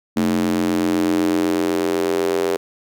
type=tone with high-pass filter sweep; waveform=square; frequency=44 Hz; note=F1; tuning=14 cents sharp; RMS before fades=-19 dBFS; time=0.16-2.57 s; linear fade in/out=10 ms; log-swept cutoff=240 to 420 Hz; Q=4.6; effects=none

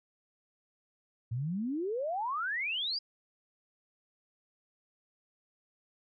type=exponential sweep; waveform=sine; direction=up; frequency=110 to 4978 Hz; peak=-31 dBFS; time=1.31-2.99 s; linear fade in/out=10 ms; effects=none

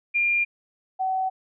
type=tone pair in turn; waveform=sine; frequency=2400 / 756 Hz; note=D7 / F#5; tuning=+37 / +37 cents; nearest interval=octave + minor sixth; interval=2000 cents; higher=first; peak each=-19 / -22 dBFS; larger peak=first; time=0.14-0.45 / 0.99-1.3 s; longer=neither; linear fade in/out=20 ms; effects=none

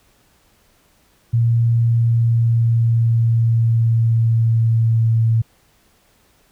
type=tone with pitch glide; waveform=sine; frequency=116.54 to 113.42 Hz; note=A#2 to A#2; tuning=0 to -47 cents; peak=-12 dBFS; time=1.33-5.42 s; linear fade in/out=10 ms; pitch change=-47 cents; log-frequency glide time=1.76-5.2 s; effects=pink hiss -57 dBFS RMS until 6.51 s

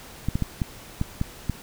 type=clicks; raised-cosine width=5 ms; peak=-11 dBFS; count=7; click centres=0.286 / 0.355 / 0.423 / 0.618 / 1.014 / 1.214 / 1.497 s; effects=pink hiss -44 dBFS RMS until 1.62 s

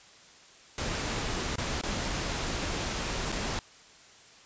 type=noise with dropouts; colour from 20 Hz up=pink; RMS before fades=-32 dBFS; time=0.78-3.59 s; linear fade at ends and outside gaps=1 ms; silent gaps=1.557-1.582 / 1.813-1.835 / 3.319-3.324 s; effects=white hiss -54 dBFS RMS until 4.45 s + resampled to 16000 Hz

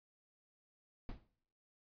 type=noise with exponential decay; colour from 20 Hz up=brown; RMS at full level=-42 dBFS; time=1.09-1.28 s; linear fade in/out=1 ms; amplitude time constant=41 ms; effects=noise-tail reverb RT60 0.6 s tail -18 dB re dry + resampled to 11025 Hz

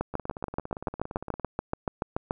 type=two click trains; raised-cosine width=1 ms; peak=-13 / -22 dBFS; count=17 / 23; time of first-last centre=0.01-2.309 / 0.14-1.397 s; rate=6.96 / 17.5 Hz; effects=none

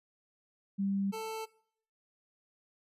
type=tone pair in turn; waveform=sine / 25% pulse; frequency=197 / 442.3 Hz; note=G3 / A4; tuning=+9 / +9 cents; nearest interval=octave + major second; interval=1400 cents; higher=second; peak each=-29 / -33 dBFS; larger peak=first; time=0.78-1.12 / 1.12-1.46 s; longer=neither; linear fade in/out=20 ms; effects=noise-tail reverb RT60 0.6 s tail -21 dB re dry + resampled to 32000 Hz

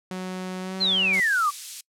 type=tone with pitch glide; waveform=sawtooth; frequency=185 to 189.21 Hz; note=F#3 to F#3; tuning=0 to +39 cents; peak=-26 dBFS; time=0.11-1.2 s; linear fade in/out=2 ms; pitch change=+39 cents; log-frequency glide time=0.61-0.76 s
type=exponential sweep; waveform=sine; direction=down; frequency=4290 to 1126 Hz; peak=-19 dBFS; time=0.8-1.51 s; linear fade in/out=20 ms
type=high-pass noise; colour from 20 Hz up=white; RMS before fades=-35 dBFS; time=1.13-1.81 s; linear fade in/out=5 ms; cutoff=3400 Hz; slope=12 dB/octave
effects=noise-tail reverb RT60 0.1 s tail -25 dB re dry + low-pass 10000 Hz 12 dB/octave

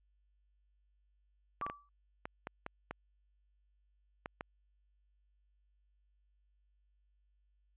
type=clicks; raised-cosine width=0.5 ms; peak=-25 dBFS; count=9; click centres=1.613 / 1.665 / 1.699 / 2.255 / 2.471 / 2.664 / 2.91 / 4.259 / 4.409 s
type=tone with exponential decay; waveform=sine; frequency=1157 Hz; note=D6; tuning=26 cents flat; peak=-33 dBFS; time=1.62-1.89 s; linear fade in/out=1 ms; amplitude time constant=58 ms
effects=added 50 Hz sine -70 dBFS peak until 7.76 s + resampled to 8000 Hz

